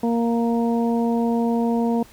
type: harmonic tone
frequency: 233.1 Hz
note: A#3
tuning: in tune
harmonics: 1 / 2 / 3 / 4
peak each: -19 / -25 / -29 / -31 dBFS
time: 0.03-2.03 s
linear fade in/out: 5 ms
effects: pink hiss -49 dBFS RMS until 2.12 s